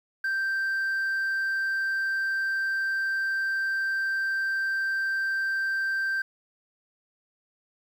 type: tone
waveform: sine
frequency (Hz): 1568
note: G6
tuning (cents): 0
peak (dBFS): -22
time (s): 0.24-6.22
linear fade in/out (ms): 5
effects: tanh soft clip ceiling -24 dBFS + 9-bit